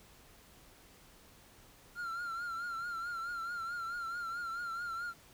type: tone with vibrato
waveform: triangle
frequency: 1383 Hz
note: F6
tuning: 17 cents flat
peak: -35 dBFS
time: 1.95-5.14 s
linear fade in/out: 50 ms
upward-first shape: triangle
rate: 4.6 Hz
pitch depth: 72 cents each way
effects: pink hiss -60 dBFS RMS until 5.33 s